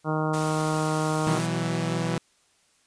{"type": "harmonic tone", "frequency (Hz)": 155.56, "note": "D#3", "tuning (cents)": 0, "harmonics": [1, 2, 3, 4, 5, 6, 7, 8, 9], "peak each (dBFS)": [-27, -30, -32, -33, -34, -35, -35, -36, -37], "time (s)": [0.04, 1.41], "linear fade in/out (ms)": 50}
{"type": "noise", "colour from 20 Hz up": "white", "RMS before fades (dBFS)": -36, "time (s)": [0.33, 1.47], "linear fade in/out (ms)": 10}
{"type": "chord", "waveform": "sawtooth", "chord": "B suspended fourth", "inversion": "none", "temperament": "equal with one note detuned", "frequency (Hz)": [123.47, 164.81, 187.8], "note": ["B2", "E3", "F#3"], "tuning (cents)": [0, 0, 26], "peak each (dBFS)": [-27, -23, -28], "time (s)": [1.27, 2.18], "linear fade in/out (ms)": 0}
{"effects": ["white hiss -64 dBFS RMS until 2.86 s", "resampled to 22050 Hz"]}